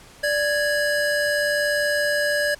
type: tone pair together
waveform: square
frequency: 587.3 / 1661.1 Hz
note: D5 / G#6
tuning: 0 / 0 cents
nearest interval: octave + tritone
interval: 1800 cents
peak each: -23 dBFS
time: 0.23-2.55 s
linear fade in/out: 10 ms
effects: pink hiss -47 dBFS RMS until 2.59 s + low-pass 11000 Hz 12 dB/octave